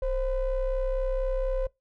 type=ring-modulated tone; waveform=triangle; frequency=246.9 Hz; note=B3; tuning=in tune; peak=-20 dBFS; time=0.02-1.67 s; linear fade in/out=5 ms; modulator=279 Hz; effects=noise-tail reverb RT60 0.2 s tail -23 dB re dry